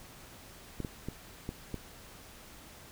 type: clicks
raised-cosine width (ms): 3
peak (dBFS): -23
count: 5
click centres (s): 0.803 / 0.848 / 1.086 / 1.491 / 1.743
effects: pink hiss -52 dBFS RMS until 2.91 s